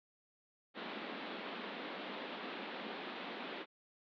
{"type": "band-pass noise", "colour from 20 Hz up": "pink", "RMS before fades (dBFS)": -45, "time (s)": [0.74, 3.66], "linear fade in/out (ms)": 50, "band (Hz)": [200, 3900], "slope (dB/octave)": 48, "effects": []}